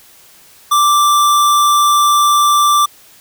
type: tone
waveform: square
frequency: 1174.7 Hz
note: D6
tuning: in tune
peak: -9 dBFS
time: 0.71-2.86 s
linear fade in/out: 10 ms
effects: white hiss -44 dBFS RMS until 3.2 s